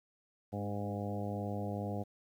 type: harmonic tone with a mistuned harmonic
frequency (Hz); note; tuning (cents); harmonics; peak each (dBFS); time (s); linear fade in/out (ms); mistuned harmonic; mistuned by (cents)
102.3; G#2; -26; 1 / 2 / 3 / 4 / 5 / 6 / 7 / 8; -39 / -40 / -45 / -47 / -44 / -47 / -45 / -50; 0.52-2.04; 20; 3; -23
effects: 11-bit